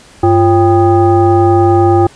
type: tone with frequency modulation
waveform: sine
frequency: 347 Hz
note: F4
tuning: 11 cents flat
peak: -5 dBFS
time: 0.23-2.07 s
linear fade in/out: 5 ms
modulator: 445 Hz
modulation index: 1.1
effects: pink hiss -40 dBFS RMS until 2.15 s + resampled to 22050 Hz